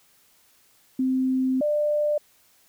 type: tone pair in turn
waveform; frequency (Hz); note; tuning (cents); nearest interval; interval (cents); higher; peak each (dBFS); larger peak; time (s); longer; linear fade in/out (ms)
sine; 260 / 595.3; C4 / D5; -11 / +23; octave + major second; 1434; second; -20; neither; 0.99-1.61 / 1.61-2.18; first; 5
effects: white hiss -60 dBFS RMS until 2.68 s